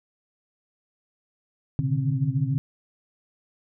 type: tone cluster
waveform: sine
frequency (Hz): 116.3 / 132.1 / 146 / 152.5 / 265.8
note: A#2 / C3 / D3 / D#3 / C4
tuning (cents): -4 / +17 / -10 / -34 / +27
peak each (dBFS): -32 / -25 / -26 / -31 / -32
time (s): 1.79-2.58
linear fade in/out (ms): 0
effects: none